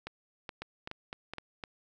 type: two click trains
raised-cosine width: 0.3 ms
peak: -23 / -23 dBFS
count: 4 / 5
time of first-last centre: 0.07-1.336 / 0.62-1.638 s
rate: 2.37 / 3.93 Hz
effects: none